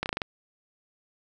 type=slowing click train; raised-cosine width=0.3 ms; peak=-12 dBFS; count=6; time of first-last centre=0.03-0.218 s; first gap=29 ms; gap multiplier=1.13; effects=none